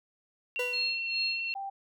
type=tone with pitch glide; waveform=sine; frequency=2747 to 2712 Hz; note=F7 to E7; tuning=-29 to +49 cents; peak=-31 dBFS; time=0.56-1.54 s; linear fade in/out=0 ms; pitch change=-22 cents; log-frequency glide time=0.67-0.76 s
type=tone with exponential decay; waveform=40% pulse; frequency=493.9 Hz; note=B4; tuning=in tune; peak=-28 dBFS; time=0.59-1.01 s; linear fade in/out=5 ms; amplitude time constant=90 ms
type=tone with tremolo; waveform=sine; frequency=4262 Hz; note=C8; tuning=31 cents sharp; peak=-28 dBFS; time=0.73-1.53 s; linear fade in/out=5 ms; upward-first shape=sine; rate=2.5 Hz; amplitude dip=90%
type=tone; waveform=sine; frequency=786 Hz; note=G5; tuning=4 cents sharp; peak=-34 dBFS; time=1.55-1.7 s; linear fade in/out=10 ms
effects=none